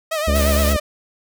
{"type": "tone with vibrato", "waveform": "sawtooth", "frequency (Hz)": 622.3, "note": "D#5", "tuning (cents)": 0, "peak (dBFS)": -16, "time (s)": [0.11, 0.8], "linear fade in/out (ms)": 10, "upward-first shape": "triangle", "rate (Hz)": 8.6, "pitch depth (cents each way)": 96}
{"type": "harmonic tone", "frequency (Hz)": 71.3, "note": "C#2", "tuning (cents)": 49, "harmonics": [1, 3, 4, 5, 6, 7, 8, 9], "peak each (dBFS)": [-16, -24, -31, -34, -36, -31, -31, -31], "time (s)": [0.27, 0.77], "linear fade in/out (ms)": 10}
{"type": "noise", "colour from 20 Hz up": "white", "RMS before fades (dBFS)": -26, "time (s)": [0.34, 0.74], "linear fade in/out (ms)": 20}
{"effects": []}